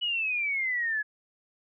sine exponential sweep, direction down, 2960 to 1683 Hz, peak -26 dBFS, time 0.01-1.03 s, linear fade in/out 20 ms, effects none

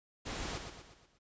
pink noise with echo, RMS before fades -40 dBFS, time 0.25-0.59 s, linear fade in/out 20 ms, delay 120 ms, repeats 5, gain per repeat -6 dB, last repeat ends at 1.19 s, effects resampled to 16000 Hz

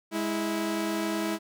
sawtooth tone pair together, 207.7 / 327 Hz, G#3 / E4, 0 / -14 cents, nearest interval minor sixth, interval 786 cents, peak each -28 / -25 dBFS, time 0.11-1.39 s, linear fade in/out 50 ms, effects none

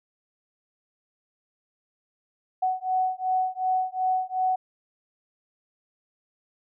sine beating tone pair, 744 / 746.7 Hz, F#5 / F#5, +9 / +16 cents, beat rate 2.7 Hz, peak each -26 dBFS, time 2.62-4.56 s, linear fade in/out 10 ms, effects none

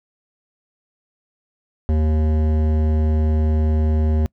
sine tone with hard clipping, 77.5 Hz, D#2, 6 cents flat, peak -17 dBFS, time 1.89-4.26 s, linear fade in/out 0 ms, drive 14 dB, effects noise-tail reverb RT60 0.1 s tail -26 dB re dry

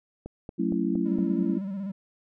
click train, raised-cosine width 2 ms, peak -24 dBFS, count 5, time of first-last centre 0.26-1.186 s, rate 4.32 Hz
sine chord, F# minor seventh, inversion none, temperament just, 185 / 222 / 277.5 / 333 Hz, F#3 / A3 / C#4 / E4, 0 / +16 / +2 / +18 cents, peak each -29 dBFS, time 0.58-1.59 s, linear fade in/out 20 ms
triangle tone with vibrato, 195.6 Hz, G3, 4 cents flat, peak -28 dBFS, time 1.05-1.92 s, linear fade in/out 10 ms, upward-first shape square, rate 16 Hz, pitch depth 56 cents each way
effects none

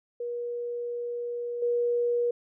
sine tone with level steps, 479.2 Hz, A#4, 48 cents sharp, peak -30 / -23 dBFS, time 0.2-2.31 s, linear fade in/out 5 ms, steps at 1.62 s, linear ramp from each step 5 ms, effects none

